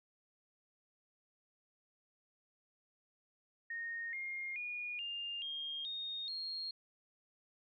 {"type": "tone with pitch steps", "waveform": "sine", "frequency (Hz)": [1852, 2127, 2444, 2807, 3225, 3704, 4255], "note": ["A#6", "C7", "D#7", "F7", "G7", "A#7", "C8"], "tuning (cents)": [-12, 28, -32, 8, 48, -12, 28], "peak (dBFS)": -39, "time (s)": [3.7, 6.71], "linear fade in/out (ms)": 5, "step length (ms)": 430, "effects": []}